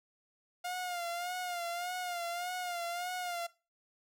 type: tone with vibrato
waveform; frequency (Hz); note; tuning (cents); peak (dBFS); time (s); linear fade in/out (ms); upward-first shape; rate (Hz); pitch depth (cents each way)
sawtooth; 707; F5; +21; -32; 0.64-3.47; 10; sine; 1.7; 57
effects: noise-tail reverb RT60 0.3 s tail -19 dB re dry